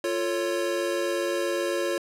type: chord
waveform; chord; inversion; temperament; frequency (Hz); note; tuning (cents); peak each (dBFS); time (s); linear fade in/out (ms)
square; F augmented; none; equal with one note detuned; 349.2 / 446.7 / 554.4; F4 / A4 / C#5; 0 / +26 / 0; -29 / -34 / -29; 0.04-1.98; 2
effects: low-pass 12000 Hz 12 dB/octave